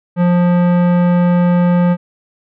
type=tone with tanh clipping; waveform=sine; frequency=176.2 Hz; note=F3; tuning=16 cents sharp; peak=-11 dBFS; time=0.16-1.97 s; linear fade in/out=50 ms; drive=17 dB; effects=none